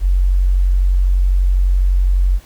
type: tone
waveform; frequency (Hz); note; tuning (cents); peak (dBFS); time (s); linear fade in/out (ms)
sine; 45.97; F#1; -10; -10; 0-2.4; 50
effects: pink hiss -46 dBFS RMS until 2.45 s